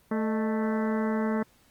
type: harmonic tone with a mistuned harmonic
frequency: 219.9 Hz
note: A3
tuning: 1 cent flat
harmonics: 1 / 2 / 3 / 4 / 5 / 6 / 7 / 8 / 9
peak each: -26 / -32 / -36 / -38 / -40 / -42 / -43 / -44 / -45 dBFS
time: 0.11-1.43 s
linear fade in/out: 5 ms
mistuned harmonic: 3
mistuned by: -100 cents
effects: pink hiss -62 dBFS RMS until 1.7 s + Opus 24 kbps